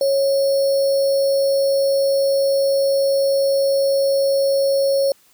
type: tone with sample-and-hold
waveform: sine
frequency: 550 Hz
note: C#5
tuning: 14 cents flat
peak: -14 dBFS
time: 0.01-5.12 s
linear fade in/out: 2 ms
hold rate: 4900 Hz
effects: white hiss -55 dBFS RMS until 5.33 s